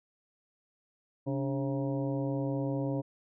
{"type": "harmonic tone with a mistuned harmonic", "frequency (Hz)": 135.1, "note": "C#3", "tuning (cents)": -44, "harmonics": [1, 2, 3, 4, 5, 6, 7], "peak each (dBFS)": [-33, -33, -41, -37, -45, -53, -47], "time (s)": [1.26, 3.02], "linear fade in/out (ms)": 20, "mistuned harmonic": 2, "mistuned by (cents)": 94, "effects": []}